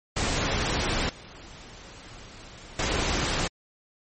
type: noise with level steps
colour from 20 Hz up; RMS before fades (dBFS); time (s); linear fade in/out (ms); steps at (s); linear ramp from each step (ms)
pink; -26 / -45 / -26; 0.16-3.48; 10; 1.09 / 2.79; 2
effects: MP3 32 kbps